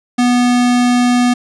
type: tone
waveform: square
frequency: 245.2 Hz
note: B3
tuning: 12 cents flat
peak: -10 dBFS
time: 0.18-1.34 s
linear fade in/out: 10 ms
effects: resampled to 22050 Hz + 8-bit